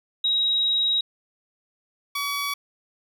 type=tone pair in turn; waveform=sine / 15% pulse; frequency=3820 / 1135.7 Hz; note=A#7 / C#6; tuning=+42 / +42 cents; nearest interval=octave + major sixth; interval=2100 cents; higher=first; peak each=-19 dBFS; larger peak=neither; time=0.24-1.01 / 2.15-2.54 s; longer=first; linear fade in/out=5 ms; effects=9-bit